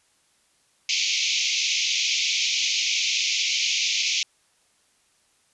pink band-pass noise, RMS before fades -24 dBFS, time 0.89-4.23 s, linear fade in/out 2 ms, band 2200 to 6700 Hz, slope 96 dB/octave, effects white hiss -64 dBFS RMS until 5.53 s + resampled to 24000 Hz

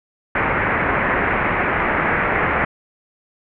white low-pass noise, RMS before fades -19 dBFS, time 0.35-2.65 s, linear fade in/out 5 ms, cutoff 2200 Hz, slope 48 dB/octave, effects none

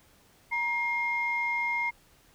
sine tone pair together, 946.7 / 2127 Hz, A#5 / C7, +26 / +28 cents, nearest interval octave + major second, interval 1402 cents, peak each -31 / -27 dBFS, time 0.51-1.91 s, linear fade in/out 20 ms, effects tanh soft clip ceiling -19 dBFS + pink hiss -61 dBFS RMS until 2.34 s

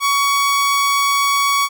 sawtooth tone, 1123 Hz, C#6, 22 cents sharp, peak -10 dBFS, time 0-1.69 s, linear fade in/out 50 ms, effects none

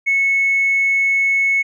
triangle tone with tanh clipping, 2200 Hz, C#7, 14 cents flat, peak -13 dBFS, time 0.06-1.63 s, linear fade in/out 20 ms, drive 4 dB, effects none

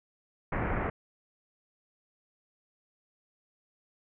pink low-pass noise, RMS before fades -31 dBFS, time 0.52-0.9 s, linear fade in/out 5 ms, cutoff 2200 Hz, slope 48 dB/octave, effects none

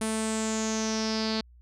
sawtooth tone with low-pass filter sweep, 220 Hz, A3, in tune, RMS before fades -29 dBFS, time 0.01-1.41 s, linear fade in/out 5 ms, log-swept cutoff 9600 to 4400 Hz, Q 6.7, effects added 60 Hz sine -51 dBFS peak until 1.61 s

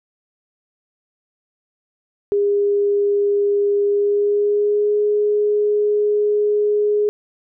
sine tone with pitch glide, 406.3 to 417 Hz, G#4 to G#4, -38 to +7 cents, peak -14 dBFS, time 2.32-7.09 s, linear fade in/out 0 ms, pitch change +45 cents, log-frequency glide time 3.85-4.97 s, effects none

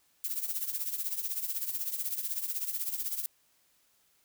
violet noise with tremolo, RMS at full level -31 dBFS, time 0.24-3.26 s, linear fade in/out 0 ms, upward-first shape triangle, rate 16 Hz, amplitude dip 80%, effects white hiss -69 dBFS RMS until 4.24 s

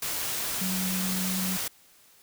sine tone in noise, 186.7 Hz, F#3, 16 cents sharp, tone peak -29 dBFS, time 0.61-1.57 s, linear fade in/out 5 ms, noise white, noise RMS -31 dBFS, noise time 0.02-1.68 s, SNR -1 dB, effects white hiss -58 dBFS RMS until 2.22 s

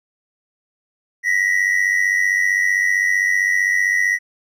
triangle tone pair together, 1886.5 / 1982 Hz, A#6 / B6, +20 / +6 cents, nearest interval minor second, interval 86 cents, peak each -16 dBFS, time 1.23-4.19 s, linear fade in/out 50 ms, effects none

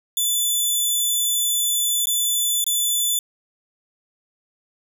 10% pulse tone with dropouts, 3489 Hz, A7, 15 cents flat, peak -11 dBFS, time 0.17-3.19 s, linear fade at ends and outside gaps 2 ms, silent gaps 2.057-2.07 / 2.642-2.665 s, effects none

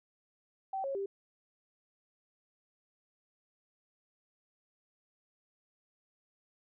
sine tone with pitch steps, 771 / 547 / 394.6 Hz, G5 / C#5 / G4, -29 / -23 / +11 cents, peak -33 dBFS, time 0.73-1.06 s, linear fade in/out 5 ms, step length 110 ms, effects none

